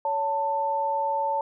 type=tone pair together; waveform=sine; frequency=561.6 / 890 Hz; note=C#5 / A5; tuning=+22 / +20 cents; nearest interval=minor sixth; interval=798 cents; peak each=-29 / -24 dBFS; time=0.05-1.41 s; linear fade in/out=2 ms; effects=none